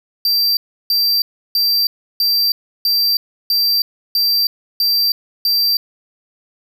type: tone bursts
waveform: square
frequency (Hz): 4699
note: D8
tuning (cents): 0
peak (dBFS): -13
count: 9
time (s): 0.25-5.77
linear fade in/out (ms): 2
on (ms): 320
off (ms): 330
effects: none